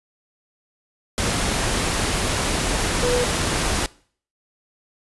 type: tone in noise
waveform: sine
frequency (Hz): 491.2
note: B4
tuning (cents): -9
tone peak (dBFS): -19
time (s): 3.03-3.24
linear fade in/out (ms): 0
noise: pink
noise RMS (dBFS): -22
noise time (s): 1.18-3.86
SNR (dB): 0
effects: noise-tail reverb RT60 0.5 s tail -22 dB re dry + resampled to 24000 Hz